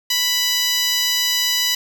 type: tone with high-pass filter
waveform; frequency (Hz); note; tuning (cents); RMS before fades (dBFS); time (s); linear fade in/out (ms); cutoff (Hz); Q
10% pulse; 987.8; B5; 0; -19; 0.1-1.75; 5; 2600; 0.91
effects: none